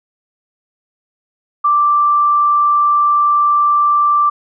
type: tone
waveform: sine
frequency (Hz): 1174.7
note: D6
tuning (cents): 0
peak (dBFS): -9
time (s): 1.64-4.3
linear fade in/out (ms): 10
effects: none